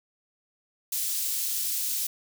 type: high-pass noise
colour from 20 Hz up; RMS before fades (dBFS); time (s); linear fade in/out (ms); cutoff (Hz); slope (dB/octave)
white; -29; 0.92-2.07; 5; 4600; 12
effects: none